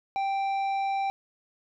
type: tone with tanh clipping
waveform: sine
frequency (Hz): 784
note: G5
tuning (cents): 0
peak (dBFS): -27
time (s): 0.16-1.1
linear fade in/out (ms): 0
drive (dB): 9
effects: none